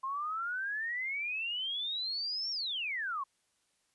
sine exponential two-way sweep, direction up then down, 1048 to 5588 to 1048 Hz, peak -33 dBFS, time 0.03-3.24 s, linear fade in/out 10 ms, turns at 2.51 s, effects white hiss -75 dBFS RMS until 3.94 s + resampled to 24000 Hz

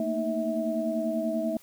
sine tone cluster, 224.6 / 234.8 / 311.5 / 649 Hz, A3 / A#3 / D#4 / E5, +36 / +13 / +2 / -27 cents, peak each -31 / -34 / -33 / -29 dBFS, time 0-1.57 s, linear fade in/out 2 ms, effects white hiss -56 dBFS RMS until 1.62 s

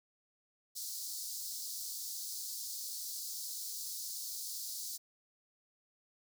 pink high-pass noise, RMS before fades -42 dBFS, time 0.75-4.98 s, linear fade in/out 20 ms, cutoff 4300 Hz, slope 48 dB/octave, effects none

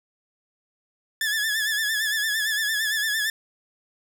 sawtooth tone with vibrato, 1729 Hz, A6, 31 cents flat, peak -19 dBFS, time 1.21-3.3 s, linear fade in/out 2 ms, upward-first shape sine, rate 8.8 Hz, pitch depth 66 cents each way, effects none

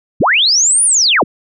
sine linear two-way sweep, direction up then down, 42.05 to 9850 to 42.05 Hz, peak -8 dBFS, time 0.2-1.24 s, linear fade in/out 10 ms, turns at 0.84 s, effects none

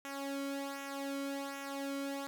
sawtooth tone with flanger, 277.2 Hz, C#4, in tune, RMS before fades -40 dBFS, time 0.05-2.27 s, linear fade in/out 0 ms, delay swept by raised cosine 0.22 to 1.14 ms, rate 1.3 Hz, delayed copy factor -0.7, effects none

